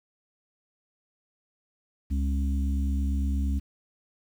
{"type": "harmonic tone", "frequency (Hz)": 68.7, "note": "C#2", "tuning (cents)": -15, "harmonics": [1, 3, 4], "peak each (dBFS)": [-24, -34, -36], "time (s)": [2.1, 3.6], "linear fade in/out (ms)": 20, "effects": ["9-bit"]}